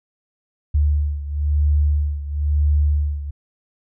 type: beating tone pair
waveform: sine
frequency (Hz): 73.42 / 74.42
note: D2 / D2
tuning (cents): 0 / +24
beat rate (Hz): 1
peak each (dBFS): -17 / -21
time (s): 0.74-3.31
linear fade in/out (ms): 10
effects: none